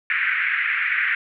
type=band-pass noise; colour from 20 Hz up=white; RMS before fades=-22 dBFS; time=0.1-1.15 s; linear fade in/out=2 ms; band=1500 to 2300 Hz; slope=48 dB/octave; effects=none